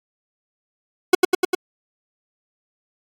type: tone with echo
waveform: 40% pulse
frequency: 367.2 Hz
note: F#4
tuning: 13 cents flat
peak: -7 dBFS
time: 1.13-1.15 s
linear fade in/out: 5 ms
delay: 100 ms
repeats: 4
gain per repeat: -2 dB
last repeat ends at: 1.55 s
effects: AAC 48 kbps